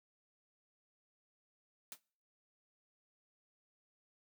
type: noise with exponential decay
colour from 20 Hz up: white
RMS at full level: -43 dBFS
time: 1.92-2 s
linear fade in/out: 1 ms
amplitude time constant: 16 ms
effects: noise-tail reverb RT60 0.5 s tail -25 dB re dry + high-pass 150 Hz 12 dB/octave